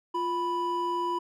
triangle tone pair together, 349.2 / 987.8 Hz, F4 / B5, 0 / 0 cents, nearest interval octave + tritone, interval 1800 cents, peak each -30 / -26 dBFS, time 0.14-1.19 s, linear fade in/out 10 ms, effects none

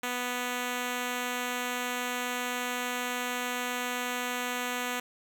5% pulse tone, 246.9 Hz, B3, in tune, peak -19 dBFS, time 0.03-5 s, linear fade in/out 5 ms, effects none

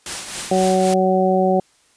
white noise with tremolo, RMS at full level -25 dBFS, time 0.06-0.94 s, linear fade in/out 2 ms, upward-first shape triangle, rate 3.8 Hz, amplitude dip 55%
harmonic tone, 187.2 Hz, F#3, 20 cents sharp, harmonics 1 / 2 / 3 / 4, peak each -19 / -19 / -19 / -19 dBFS, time 0.51-1.6 s, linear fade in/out 5 ms
effects white hiss -57 dBFS RMS until 1.96 s + resampled to 22050 Hz

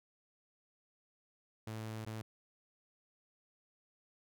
sawtooth tone with dropouts, 110 Hz, A2, in tune, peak -37 dBFS, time 1.67-2.22 s, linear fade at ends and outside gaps 5 ms, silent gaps 2.05-2.064 s, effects none

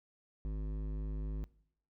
sine tone with hard clipping, 51.91 Hz, G#1, in tune, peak -37 dBFS, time 0.45-1.44 s, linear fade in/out 0 ms, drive 13 dB, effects noise-tail reverb RT60 0.7 s tail -22 dB re dry

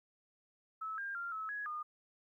sine tone with pitch steps, 1301 / 1603 / 1389 / 1296 / 1672 / 1220 Hz, E6 / G6 / F6 / E6 / G#6 / D#6, -23 / +38 / -10 / -30 / +11 / -34 cents, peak -38 dBFS, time 0.81-1.83 s, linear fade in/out 10 ms, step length 170 ms, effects 13-bit

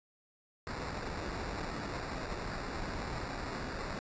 pink noise with sample-and-hold, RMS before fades -39 dBFS, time 0.67-3.99 s, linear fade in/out 0 ms, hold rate 3150 Hz, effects resampled to 16000 Hz

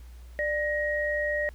sine tone pair together, 593.7 / 1885 Hz, D5 / A#6, +19 / +19 cents, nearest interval octave + minor sixth, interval 2000 cents, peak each -28 dBFS, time 0.39-1.49 s, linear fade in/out 0 ms, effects added 60 Hz sine -43 dBFS peak until 1.54 s + pink hiss -60 dBFS RMS until 1.54 s

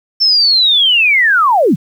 sine linear sweep, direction down, 5380 to 121 Hz, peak -7 dBFS, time 0.2-1.76 s, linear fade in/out 20 ms, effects 7-bit

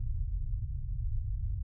pink low-pass noise, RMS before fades -33 dBFS, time 0-1.63 s, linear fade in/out 10 ms, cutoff 120 Hz, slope 48 dB/octave, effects none

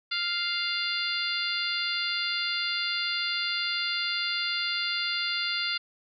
harmonic tone with a mistuned harmonic, 698.5 Hz, F5, in tune, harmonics 2 / 3 / 4 / 5 / 6 / 7, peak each -34 / -34 / -34 / -34 / -34 / -34 dBFS, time 0.11-5.78 s, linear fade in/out 10 ms, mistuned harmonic 7, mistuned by -53 cents, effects none

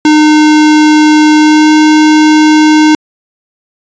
square tone with pitch glide, 305.1 to 307.4 Hz, D#4 to D#4, -34 to -21 cents, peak -3 dBFS, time 0.05-2.95 s, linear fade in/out 2 ms, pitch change +13 cents, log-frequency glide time 1.36-1.71 s, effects resampled to 16000 Hz

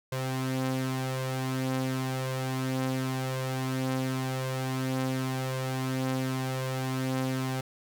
sawtooth tone pair together, 130.81 / 260.7 Hz, C3 / C4, 0 / -6 cents, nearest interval octave, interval 1194 cents, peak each -26 / -30 dBFS, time 0.12-7.61 s, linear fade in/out 5 ms, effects none

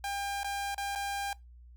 sawtooth tone with dropouts, 800 Hz, G5, 35 cents sharp, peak -29 dBFS, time 0.04-1.33 s, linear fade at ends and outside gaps 2 ms, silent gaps 0.433-0.444 / 0.746-0.779 / 0.952-0.957 s, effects noise-tail reverb RT60 0.2 s tail -22 dB re dry + added 60 Hz sine -50 dBFS peak until 1.76 s

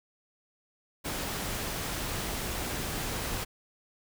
pink noise, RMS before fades -34 dBFS, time 1.04-3.45 s, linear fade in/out 20 ms, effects none

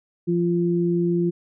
sine tone pair together, 172.7 / 346.2 Hz, F3 / F4, -19 / -15 cents, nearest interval octave, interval 1204 cents, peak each -21 dBFS, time 0.27-1.31 s, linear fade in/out 20 ms, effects none

